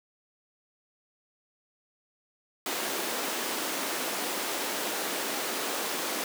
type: high-pass noise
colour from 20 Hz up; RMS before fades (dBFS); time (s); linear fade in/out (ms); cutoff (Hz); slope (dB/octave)
pink; -32; 2.66-6.24; 2; 270; 24
effects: none